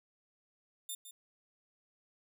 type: tone with echo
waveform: 5% pulse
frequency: 3600 Hz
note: A7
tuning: 39 cents sharp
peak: -31 dBFS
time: 0.89-0.95 s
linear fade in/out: 5 ms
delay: 160 ms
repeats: 1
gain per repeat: -10 dB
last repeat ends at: 1.11 s
effects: none